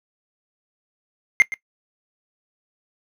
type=tone with echo; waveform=triangle; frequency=2103 Hz; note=C7; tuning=8 cents sharp; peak=-8 dBFS; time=1.4-1.42 s; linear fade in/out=0 ms; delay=120 ms; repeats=1; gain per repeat=-15 dB; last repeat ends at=1.54 s; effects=noise-tail reverb RT60 0.1 s tail -18 dB re dry

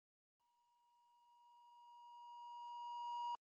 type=tone with exponential growth; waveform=triangle; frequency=955 Hz; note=A#5; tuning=42 cents sharp; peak=-38 dBFS; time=0.4-3.35 s; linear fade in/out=1 ms; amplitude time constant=640 ms; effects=Opus 24 kbps

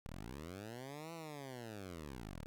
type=linear two-way sweep; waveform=10% pulse; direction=up then down; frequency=32.16 to 168.7 to 32.16 Hz; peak=-38 dBFS; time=0.06-2.46 s; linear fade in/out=0 ms; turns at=1.13 s; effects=none

